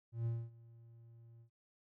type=tone with ADSR envelope; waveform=triangle; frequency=116 Hz; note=A#2; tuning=8 cents flat; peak=-31 dBFS; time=0.12-1.5 s; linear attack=140 ms; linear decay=240 ms; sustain=-23 dB; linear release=90 ms; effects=none